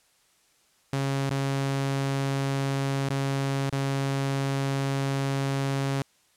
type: tone with dropouts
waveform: sawtooth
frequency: 137.1 Hz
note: C#3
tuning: 19 cents flat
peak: -21 dBFS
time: 0.93-6.02 s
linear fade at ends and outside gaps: 2 ms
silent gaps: 1.295-1.306 / 3.088-3.101 / 3.698-3.726 s
effects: white hiss -64 dBFS RMS until 6.36 s + low-pass 10000 Hz 12 dB/octave